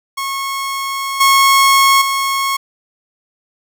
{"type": "tone with level steps", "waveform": "sawtooth", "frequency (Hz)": 1093, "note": "C#6", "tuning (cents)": -25, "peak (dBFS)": [-15, -4, -11], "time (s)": [0.17, 2.57], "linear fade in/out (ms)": 10, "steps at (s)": [1.2, 2.01], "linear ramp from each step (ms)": 10, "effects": []}